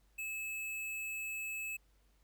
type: tone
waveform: square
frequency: 2600 Hz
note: E7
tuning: 24 cents flat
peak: -39 dBFS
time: 0.18-1.77 s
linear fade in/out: 10 ms
effects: added 50 Hz sine -67 dBFS peak until 2.23 s + pink hiss -75 dBFS RMS until 2.23 s